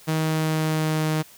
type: tone with pitch glide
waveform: sawtooth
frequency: 158.1 to 155.92 Hz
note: D#3 to D#3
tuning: +28 to +4 cents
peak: -17 dBFS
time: 0.07-1.23 s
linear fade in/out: 20 ms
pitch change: -24 cents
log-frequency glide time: 0.18-1.07 s
effects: white hiss -49 dBFS RMS until 1.37 s